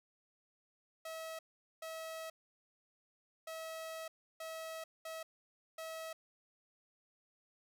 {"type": "tone bursts at uneven times", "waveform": "sawtooth", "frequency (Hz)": 645, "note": "E5", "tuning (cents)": -38, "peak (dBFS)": -39, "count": 6, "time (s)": [[1.05, 1.39], [1.82, 2.3], [3.47, 4.08], [4.4, 4.84], [5.05, 5.23], [5.78, 6.13]], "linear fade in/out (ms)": 5, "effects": []}